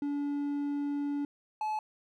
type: tone pair in turn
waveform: triangle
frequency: 287 / 860 Hz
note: D4 / A5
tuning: -40 / -40 cents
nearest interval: octave + perfect fifth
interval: 1900 cents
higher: second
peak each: -28 dBFS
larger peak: neither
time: 0.02-1.25 / 1.61-1.79 s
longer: first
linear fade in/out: 2 ms
effects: none